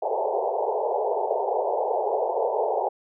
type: band-pass noise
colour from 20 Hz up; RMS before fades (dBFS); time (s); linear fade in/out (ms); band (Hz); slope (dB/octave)
pink; -25; 0.02-2.89; 10; 400 to 920; 96
effects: none